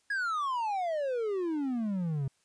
triangle exponential sweep, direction down, 1687 to 130.81 Hz, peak -27 dBFS, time 0.1-2.28 s, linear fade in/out 5 ms, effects white hiss -71 dBFS RMS until 2.44 s + resampled to 22050 Hz

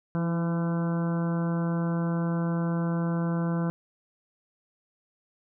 harmonic tone with a mistuned harmonic, 169 Hz, E3, 43 cents sharp, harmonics 1 / 2 / 3 / 4 / 5 / 6 / 7 / 8 / 9, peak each -25 / -35 / -37 / -41 / -45 / -41 / -46 / -44 / -45 dBFS, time 0.15-3.7 s, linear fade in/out 0 ms, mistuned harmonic 2, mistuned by -34 cents, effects none

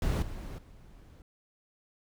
brown noise with level steps, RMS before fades -28 / -40 / -53 dBFS, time 0.02-1.22 s, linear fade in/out 2 ms, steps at 0.22 / 0.58 s, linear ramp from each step 5 ms, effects none

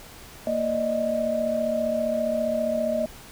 sine tone cluster, 232.4 / 593 / 628 Hz, A#3 / D5 / D#5, -5 / +17 / +16 cents, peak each -29 / -29 / -24 dBFS, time 0.47-3.06 s, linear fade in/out 2 ms, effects pink hiss -45 dBFS RMS until 3.31 s

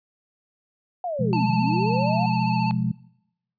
sine linear two-way sweep, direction down then up, 740 to 138.7 to 740 Hz, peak -25 dBFS, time 1.04-2.26 s, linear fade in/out 2 ms, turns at 1.5 s
sine chord, F diminished, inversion second, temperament just, 125.72 / 174.61 / 209.5 Hz, Cb3 / F3 / Ab3, +31 / 0 / +15 cents, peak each -25 dBFS, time 1.19-2.92 s, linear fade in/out 10 ms
square tone with vibrato, 880 Hz, A5, in tune, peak -25 dBFS, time 1.33-2.71 s, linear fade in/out 0 ms, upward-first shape sine, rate 15 Hz, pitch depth 40 cents each way
effects noise-tail reverb RT60 0.8 s tail -22 dB re dry + resampled to 11025 Hz

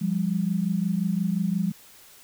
sine tone pair together, 174.61 / 200.3 Hz, F3 / G3, 0 / +38 cents, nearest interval major second, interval 238 cents, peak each -25 dBFS, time 0.01-1.72 s, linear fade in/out 10 ms, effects white hiss -51 dBFS RMS until 2.23 s

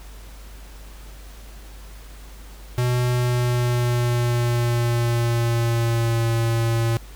square tone with pitch glide, 123.47 to 115.2 Hz, B2 to A#2, 0 to -20 cents, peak -19 dBFS, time 2.78-6.97 s, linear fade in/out 0 ms, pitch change -120 cents, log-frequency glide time 3.11-6.28 s, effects added 50 Hz sine -38 dBFS peak until 7.15 s + pink hiss -47 dBFS RMS until 7.15 s

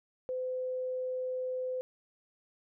sine tone, 510 Hz, C5, 44 cents flat, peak -32 dBFS, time 0.29-1.81 s, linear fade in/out 0 ms, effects none

